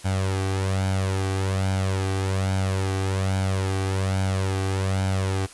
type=tone with flanger; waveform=sawtooth; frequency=95.7 Hz; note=G2; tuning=41 cents flat; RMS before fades=-24 dBFS; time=0.04-5.47 s; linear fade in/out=20 ms; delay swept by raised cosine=1.3 to 2.6 ms; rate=1.2 Hz; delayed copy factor=+0.6; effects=white hiss -45 dBFS RMS until 5.53 s + resampled to 24000 Hz